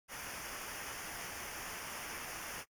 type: noise with comb filter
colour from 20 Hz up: pink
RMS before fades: -45 dBFS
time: 0.08-2.65 s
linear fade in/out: 50 ms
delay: 0.25 ms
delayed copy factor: -0.75
effects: noise-tail reverb RT60 0.1 s tail -24 dB re dry + AAC 64 kbps